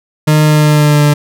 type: tone with pitch glide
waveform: 40% pulse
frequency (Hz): 152.8 to 147.42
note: D#3 to D3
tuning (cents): -31 to +7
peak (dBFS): -5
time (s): 0.27-1.14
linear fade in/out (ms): 10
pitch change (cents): -62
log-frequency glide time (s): 0.44-1.03
effects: none